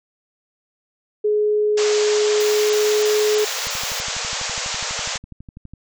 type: tone with pitch glide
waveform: sine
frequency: 421 to 424.4 Hz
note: G#4 to G#4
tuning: +24 to +38 cents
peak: -15 dBFS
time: 1.24-3.45 s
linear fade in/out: 10 ms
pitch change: +14 cents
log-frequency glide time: 2.15-3.3 s
type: band-pass noise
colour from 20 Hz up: white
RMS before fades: -26 dBFS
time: 1.77-5.18 s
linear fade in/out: 10 ms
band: 440 to 7500 Hz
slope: 96 dB/octave
type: noise bursts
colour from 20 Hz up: blue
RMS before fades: -34 dBFS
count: 5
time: 2.4-4.004 s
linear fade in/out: 5 ms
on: 300 ms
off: 26 ms
type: click train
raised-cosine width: 5 ms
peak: -25 dBFS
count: 26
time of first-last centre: 3.67-5.736 s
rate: 12.1 Hz
effects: none